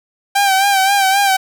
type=tone with vibrato; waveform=sawtooth; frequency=784 Hz; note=G5; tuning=in tune; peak=-7 dBFS; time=0.35-1.37 s; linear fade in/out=10 ms; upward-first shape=sine; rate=3.8 Hz; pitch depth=53 cents each way; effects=none